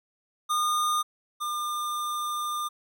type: tone pair in turn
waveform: square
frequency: 1219 / 1202.2 Hz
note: D#6 / D6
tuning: -36 / +40 cents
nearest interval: unison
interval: 24 cents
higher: first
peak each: -24 / -29 dBFS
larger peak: first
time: 0.49-1.03 / 1.4-2.69 s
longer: second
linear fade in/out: 20 ms
effects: none